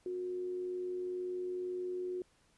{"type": "tone with amplitude modulation", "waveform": "sine", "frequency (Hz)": 363.2, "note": "F#4", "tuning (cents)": -32, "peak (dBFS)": -34, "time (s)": [0.06, 2.22], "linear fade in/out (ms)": 2, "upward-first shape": "sine", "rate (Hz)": 102, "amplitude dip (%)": 30, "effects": ["pink hiss -70 dBFS RMS until 2.57 s", "resampled to 24000 Hz"]}